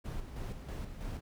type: noise with tremolo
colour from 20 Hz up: brown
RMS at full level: -39 dBFS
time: 0.04-1.21 s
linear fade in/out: 20 ms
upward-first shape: square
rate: 3.1 Hz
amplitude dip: 50%
effects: none